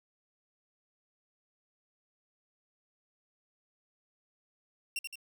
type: tone with echo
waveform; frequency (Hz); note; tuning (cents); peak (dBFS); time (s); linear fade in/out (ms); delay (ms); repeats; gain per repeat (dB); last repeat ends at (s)
sawtooth; 2744; F7; -31; -29; 4.96-4.99; 2; 83; 2; -5; 5.156
effects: none